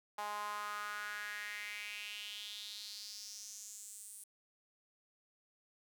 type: tone with high-pass filter sweep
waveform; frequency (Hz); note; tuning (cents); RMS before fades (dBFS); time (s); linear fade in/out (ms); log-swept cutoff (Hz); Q
sawtooth; 207.7; G#3; 0; -45; 0.18-4.24; 5; 880 to 9500; 4.4
effects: none